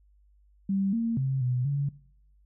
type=tone with pitch steps; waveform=sine; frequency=195.2 / 229.6 / 133.5 / 125 / 141.5 Hz; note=G3 / A#3 / C3 / B2 / C#3; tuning=-7 / -26 / +35 / +21 / +36 cents; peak=-24 dBFS; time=0.69-1.89 s; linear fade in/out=5 ms; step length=240 ms; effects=noise-tail reverb RT60 0.7 s tail -20 dB re dry + added 50 Hz sine -58 dBFS peak until 2.45 s